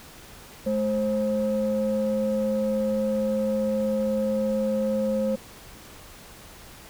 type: tone pair together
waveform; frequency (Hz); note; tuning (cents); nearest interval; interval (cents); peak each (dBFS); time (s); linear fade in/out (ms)
sine; 213.5 / 529.7; G#3 / C5; +48 / +21; octave + major third; 1573; -24 / -23; 0.66-5.36; 10
effects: tanh soft clip ceiling -17 dBFS + pink hiss -46 dBFS RMS until 6.89 s